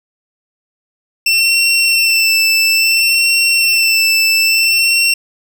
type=tone with vibrato; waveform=25% pulse; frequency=2686 Hz; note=E7; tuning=32 cents sharp; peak=-6 dBFS; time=1.26-5.14 s; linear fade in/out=5 ms; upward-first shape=sine; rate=0.59 Hz; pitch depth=25 cents each way; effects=none